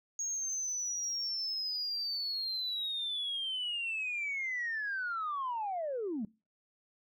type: linear sweep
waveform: sine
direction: down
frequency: 6600 to 196 Hz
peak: -32 dBFS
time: 0.19-6.25 s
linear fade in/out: 2 ms
effects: noise-tail reverb RT60 0.3 s tail -23 dB re dry + tanh soft clip ceiling -29 dBFS